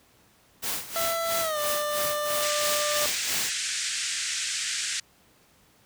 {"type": "noise with tremolo", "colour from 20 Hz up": "white", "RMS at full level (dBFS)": -29, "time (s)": [0.62, 3.51], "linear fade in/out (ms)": 20, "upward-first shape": "sine", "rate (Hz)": 3, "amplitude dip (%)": 80}
{"type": "tone with pitch glide", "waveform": "25% pulse", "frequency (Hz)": [667, 594.2], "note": ["E5", "D5"], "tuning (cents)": [20, 20], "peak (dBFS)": -23, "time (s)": [0.96, 3.06], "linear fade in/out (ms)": 0, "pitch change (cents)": -200, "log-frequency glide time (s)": [1.41, 1.59]}
{"type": "band-pass noise", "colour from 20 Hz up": "white", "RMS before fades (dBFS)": -30, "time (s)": [2.42, 5], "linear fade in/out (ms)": 5, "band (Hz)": [1500, 8500], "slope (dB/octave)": 48}
{"effects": ["pink hiss -60 dBFS RMS until 5.85 s", "high-pass 60 Hz 12 dB/octave"]}